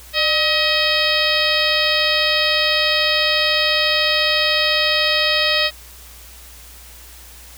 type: harmonic tone with a mistuned harmonic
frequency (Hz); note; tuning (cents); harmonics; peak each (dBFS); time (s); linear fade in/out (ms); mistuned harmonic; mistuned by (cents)
634; D#5; +32; 1 / 2 / 3 / 4 / 5 / 6 / 7 / 8; -23 / -27 / -22 / -22 / -22 / -22 / -24 / -24; 0.13-5.71; 50; 1; -83
effects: added 60 Hz sine -42 dBFS peak until 7.57 s + white hiss -42 dBFS RMS until 7.57 s